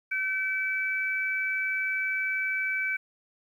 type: tone pair together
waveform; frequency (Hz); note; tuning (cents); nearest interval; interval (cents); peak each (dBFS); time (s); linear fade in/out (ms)
sine; 1532.6 / 2300; G6 / D7; -40 / -37; perfect fifth; 703; -30 / -28; 0.11-2.97; 10
effects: 10-bit